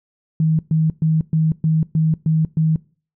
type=tone bursts; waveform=sine; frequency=158.6 Hz; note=D#3; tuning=33 cents sharp; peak=-13 dBFS; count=8; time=0.4-2.76 s; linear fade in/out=2 ms; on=190 ms; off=120 ms; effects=noise-tail reverb RT60 0.4 s tail -22 dB re dry